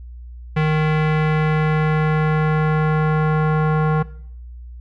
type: tone with low-pass filter sweep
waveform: square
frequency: 154.9 Hz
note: D#3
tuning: 7 cents flat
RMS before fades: -17 dBFS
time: 0.56-4.03 s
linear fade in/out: 10 ms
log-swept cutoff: 2300 to 1300 Hz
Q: 1.7
effects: noise-tail reverb RT60 0.6 s tail -18 dB re dry + added 60 Hz sine -33 dBFS peak until 4.8 s